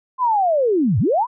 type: linear two-way sweep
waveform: sine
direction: down then up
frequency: 1046.5 to 88.5 to 1046.5 Hz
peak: -14 dBFS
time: 0.18-1.27 s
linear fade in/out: 50 ms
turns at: 0.99 s
effects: none